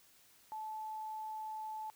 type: tone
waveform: sine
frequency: 869 Hz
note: A5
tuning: 22 cents flat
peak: -40 dBFS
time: 0.52-1.9 s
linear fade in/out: 0 ms
effects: white hiss -65 dBFS RMS until 1.95 s